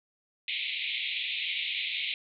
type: band-pass noise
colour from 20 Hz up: pink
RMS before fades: -33 dBFS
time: 0.48-2.14 s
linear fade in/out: 2 ms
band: 2100 to 3900 Hz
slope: 96 dB/octave
effects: none